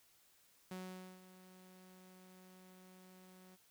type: tone with ADSR envelope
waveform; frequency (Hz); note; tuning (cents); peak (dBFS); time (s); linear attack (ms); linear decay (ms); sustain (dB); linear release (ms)
sawtooth; 185; F#3; 0; -40; 0.71-3.57; 4; 480; -15; 30
effects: white hiss -70 dBFS RMS until 3.7 s